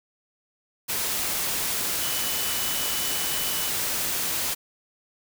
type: tone in noise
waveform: sine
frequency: 2979 Hz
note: F#7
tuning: 11 cents sharp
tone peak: -35 dBFS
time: 2.01-3.7 s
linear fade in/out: 20 ms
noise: white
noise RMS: -27 dBFS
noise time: 0.88-4.55 s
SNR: -11 dB
effects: none